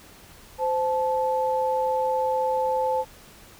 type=tone pair together; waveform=sine; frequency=517.5 / 871 Hz; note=C5 / A5; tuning=-19 / -18 cents; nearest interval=major sixth; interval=901 cents; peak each=-24 / -24 dBFS; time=0.58-3.05 s; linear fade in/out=50 ms; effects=pink hiss -49 dBFS RMS until 3.59 s